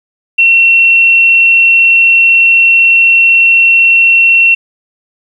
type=tone; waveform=sine; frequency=2718 Hz; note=F7; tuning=48 cents flat; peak=-3 dBFS; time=0.38-4.55 s; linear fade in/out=10 ms; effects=7-bit